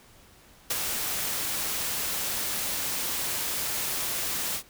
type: noise with ADSR envelope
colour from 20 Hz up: white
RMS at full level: -26 dBFS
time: 0.7-4.63 s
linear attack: 6 ms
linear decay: 30 ms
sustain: -4 dB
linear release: 78 ms
effects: pink hiss -55 dBFS RMS until 4.69 s